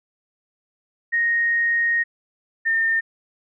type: tone pair in turn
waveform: sine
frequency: 1864.7 / 1813.7 Hz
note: A#6 / A#6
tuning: 0 / -48 cents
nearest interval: unison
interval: 48 cents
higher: first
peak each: -17 dBFS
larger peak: neither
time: 1.12-2.04 / 2.65-3.01 s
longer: first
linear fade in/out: 20 ms
effects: none